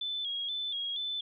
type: tone with vibrato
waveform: sine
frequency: 3402 Hz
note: G#7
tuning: 41 cents sharp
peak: -32 dBFS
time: 0.01-1.21 s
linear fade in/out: 5 ms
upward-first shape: square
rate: 2.1 Hz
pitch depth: 57 cents each way
effects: none